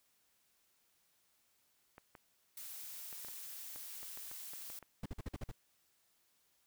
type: clicks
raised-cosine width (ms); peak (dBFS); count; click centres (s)
0.5; -38; 12; 1.981 / 2.152 / 3.128 / 3.248 / 3.285 / 3.76 / 4.03 / 4.174 / 4.314 / 4.535 / 4.701 / 4.827
type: noise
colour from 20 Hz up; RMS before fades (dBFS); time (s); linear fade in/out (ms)
blue; -48; 2.57-4.79; 2
type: noise bursts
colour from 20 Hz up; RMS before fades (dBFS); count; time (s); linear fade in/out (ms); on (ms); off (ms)
brown; -41; 7; 5.03-5.515; 5; 29; 47
effects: white hiss -75 dBFS RMS until 6.66 s